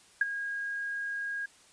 sine tone with ADSR envelope, 1633 Hz, G#6, 30 cents flat, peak -19 dBFS, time 0.21-1.46 s, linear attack 4 ms, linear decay 22 ms, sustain -13 dB, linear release 7 ms, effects white hiss -59 dBFS RMS until 1.72 s + resampled to 22050 Hz

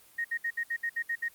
sine tone bursts, 1864.7 Hz, A#6, in tune, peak -28 dBFS, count 9, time 0.18-1.286 s, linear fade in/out 10 ms, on 66 ms, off 64 ms, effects white hiss -58 dBFS RMS until 1.34 s + Opus 32 kbps

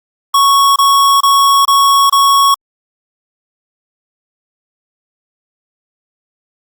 square tone bursts, 1108.7 Hz, C#6, in tune, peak -7 dBFS, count 5, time 0.34-2.544 s, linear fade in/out 5 ms, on 420 ms, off 26 ms, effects Opus 48 kbps

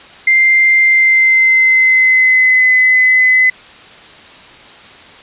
sine tone with pitch glide, 2093 to 2024 Hz, C7 to B6, 0 to +42 cents, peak -6 dBFS, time 0.27-3.5 s, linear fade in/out 5 ms, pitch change -58 cents, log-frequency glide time 0.84-2.71 s, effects white hiss -37 dBFS RMS until 5.22 s + resampled to 8000 Hz

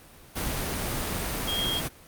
sine tone in noise, 3245 Hz, G#7, 41 cents flat, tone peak -27 dBFS, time 1.47-1.81 s, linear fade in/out 20 ms, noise pink, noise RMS -30 dBFS, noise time 0.35-1.89 s, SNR 0 dB, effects pink hiss -51 dBFS RMS until 2.07 s + Opus 32 kbps

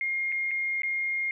sine tone with dropouts, 2131 Hz, C7, 31 cents sharp, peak -26 dBFS, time 0.01-1.31 s, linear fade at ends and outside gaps 1 ms, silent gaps 0.32-0.323 / 0.51-0.514 / 0.82-0.833 s, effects none

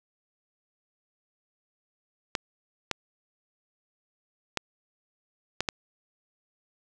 clicks, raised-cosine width 0.2 ms, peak -9 dBFS, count 5, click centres 2.352 / 2.913 / 4.573 / 5.606 / 5.688 s, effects none

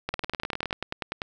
two click trains, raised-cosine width 0.3 ms, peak -13 / -13 dBFS, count 13 / 12, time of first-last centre 0.09-0.709 / 0.14-1.218 s, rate 19.4 / 10.2 Hz, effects none

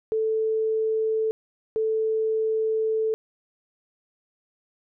sine tone pair in turn, 440 / 440 Hz, A4 / A4, 0 / 0 cents, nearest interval unison, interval 0 cents, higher neither, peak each -21 dBFS, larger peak neither, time 0.12-1.31 / 1.76-3.14 s, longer second, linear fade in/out 0 ms, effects none

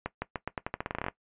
accelerating click train, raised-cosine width 0.5 ms, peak -16 dBFS, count 16, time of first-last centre 0.06-1.084 s, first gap 160 ms, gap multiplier 0.86, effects noise-tail reverb RT60 0.1 s tail -17 dB re dry + resampled to 8000 Hz

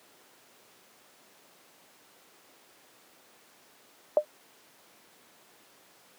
sine tone with exponential decay, 603 Hz, D5, 46 cents sharp, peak -13 dBFS, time 4.17-4.25 s, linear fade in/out 1 ms, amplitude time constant 16 ms, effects pink hiss -58 dBFS RMS until 6.18 s + high-pass 300 Hz 12 dB/octave

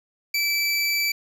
25% pulse tone, 2318 Hz, D7, 23 cents flat, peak -17 dBFS, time 0.34-1.12 s, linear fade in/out 5 ms, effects none

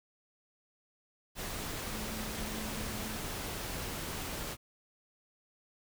sine tone in noise, 216.7 Hz, A3, 26 cents flat, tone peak -43 dBFS, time 1.89-3.19 s, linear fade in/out 50 ms, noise pink, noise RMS -39 dBFS, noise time 1.35-4.57 s, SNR -7 dB, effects none

